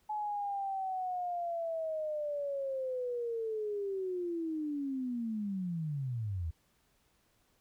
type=linear sweep; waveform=sine; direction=down; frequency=854 to 76.3 Hz; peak=-33 dBFS; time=0.09-6.51 s; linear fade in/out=10 ms; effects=pink hiss -72 dBFS RMS until 7.6 s